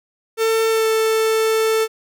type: tone with pitch glide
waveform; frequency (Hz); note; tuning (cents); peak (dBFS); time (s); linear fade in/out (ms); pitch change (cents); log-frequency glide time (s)
45% pulse; 447.7 to 442.6; A4 to A4; +30 to +10; -15; 0.37-1.88; 50; -20; 0.69-0.87
effects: none